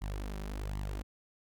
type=tone with flanger; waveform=sawtooth; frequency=50.4 Hz; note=G1; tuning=49 cents sharp; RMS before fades=-38 dBFS; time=0.01-1.03 s; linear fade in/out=20 ms; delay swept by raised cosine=0.97 to 5.27 ms; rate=1.3 Hz; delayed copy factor=+0.75; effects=none